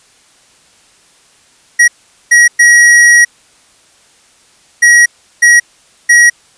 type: tone bursts at uneven times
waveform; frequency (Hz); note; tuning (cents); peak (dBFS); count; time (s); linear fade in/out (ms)
square; 1906; A#6; +38; -3; 6; 1.79-1.88 / 2.31-2.48 / 2.59-3.25 / 4.82-5.06 / 5.42-5.6 / 6.09-6.3; 10
effects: white hiss -47 dBFS RMS until 6.57 s + resampled to 22050 Hz